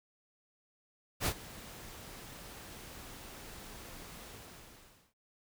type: noise with ADSR envelope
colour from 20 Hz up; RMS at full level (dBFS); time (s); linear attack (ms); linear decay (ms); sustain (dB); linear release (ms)
pink; -30; 1.2-5.14; 64; 71; -19; 920
effects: none